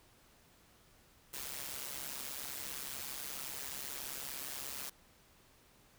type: noise with amplitude modulation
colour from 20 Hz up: white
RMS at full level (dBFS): -40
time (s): 1.33-4.9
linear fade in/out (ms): 10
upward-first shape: sine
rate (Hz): 137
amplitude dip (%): 75
effects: pink hiss -65 dBFS RMS until 5.98 s